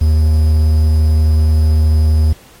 triangle tone with quantisation, 77.7 Hz, D#2, 2 cents flat, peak -6 dBFS, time 0.01-2.33 s, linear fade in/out 5 ms, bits 6, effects pink hiss -44 dBFS RMS until 2.6 s + AAC 48 kbps

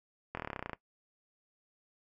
slowing click train, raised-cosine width 0.5 ms, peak -22 dBFS, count 14, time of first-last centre 0.35-0.732 s, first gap 23 ms, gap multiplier 1.04, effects noise-tail reverb RT60 0.1 s tail -18 dB re dry

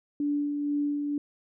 sine tone with tremolo, 290.4 Hz, D4, 19 cents flat, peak -24 dBFS, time 0.2-1.18 s, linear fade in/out 2 ms, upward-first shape sine, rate 2.1 Hz, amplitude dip 35%, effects none

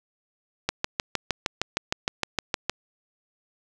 click train, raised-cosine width 0.2 ms, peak -6 dBFS, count 14, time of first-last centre 0.69-2.696 s, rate 6.48 Hz, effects none

